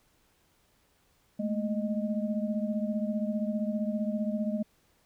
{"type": "tone cluster", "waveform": "sine", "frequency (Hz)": [211.4, 226.6, 617], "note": ["G#3", "A#3", "D#5"], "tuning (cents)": [31, -49, -15], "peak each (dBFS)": [-30, -33, -36], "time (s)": [1.39, 4.63], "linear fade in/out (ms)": 10, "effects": ["pink hiss -68 dBFS RMS until 5.05 s"]}